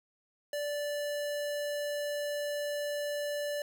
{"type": "tone", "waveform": "square", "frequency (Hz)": 584, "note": "D5", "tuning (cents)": -10, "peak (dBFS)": -33, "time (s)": [0.53, 3.62], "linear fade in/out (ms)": 2, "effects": []}